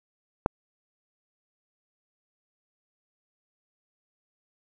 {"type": "click", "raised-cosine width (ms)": 1, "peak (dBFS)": -7, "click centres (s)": 0.461, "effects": []}